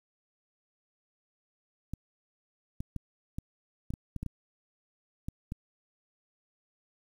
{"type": "clicks", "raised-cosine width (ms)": 5, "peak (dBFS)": -23, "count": 11, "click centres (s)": [1.936, 2.805, 2.963, 3.385, 3.905, 3.938, 4.163, 4.23, 4.263, 5.285, 5.521], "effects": ["9-bit"]}